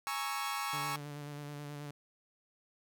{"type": "chord", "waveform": "sawtooth", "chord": "A# half-diminished seventh", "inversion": "third", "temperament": "equal", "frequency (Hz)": [830.6, 932.3, 1108.7, 1318.5], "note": ["G#5", "A#5", "C#6", "E6"], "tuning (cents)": [0, 0, 0, 0], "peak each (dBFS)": [-37, -40, -34, -38], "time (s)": [0.07, 0.96], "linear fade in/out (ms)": 0}
{"type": "tone with vibrato", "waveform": "sawtooth", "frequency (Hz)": 145.9, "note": "D3", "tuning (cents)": -11, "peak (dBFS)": -38, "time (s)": [0.73, 1.91], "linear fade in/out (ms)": 5, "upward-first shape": "square", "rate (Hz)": 9.3, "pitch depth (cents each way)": 19}
{"effects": []}